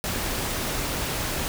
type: noise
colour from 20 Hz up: pink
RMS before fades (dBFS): -28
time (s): 0.04-1.48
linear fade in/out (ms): 0
effects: none